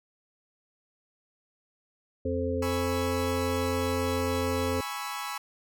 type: harmonic tone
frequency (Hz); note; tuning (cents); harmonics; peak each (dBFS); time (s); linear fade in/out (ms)
87.1; F2; -4; 1 / 3 / 5 / 6; -32 / -32 / -32 / -32; 2.25-4.81; 5
type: chord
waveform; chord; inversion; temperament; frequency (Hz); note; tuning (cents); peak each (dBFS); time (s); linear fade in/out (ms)
sawtooth; C# minor seventh; second; equal; 830.6 / 987.8 / 1108.7 / 1318.5; G#5 / B5 / C#6 / E6; 0 / 0 / 0 / 0; -35; 2.62-5.38; 5
effects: none